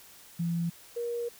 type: tone pair in turn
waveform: sine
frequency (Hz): 169.4 / 473.8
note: E3 / A#4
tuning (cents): +48 / +28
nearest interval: octave + tritone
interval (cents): 1780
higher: second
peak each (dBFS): -27 / -30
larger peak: first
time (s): 0.39-0.7 / 0.96-1.29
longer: second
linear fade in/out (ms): 10
effects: white hiss -53 dBFS RMS until 1.39 s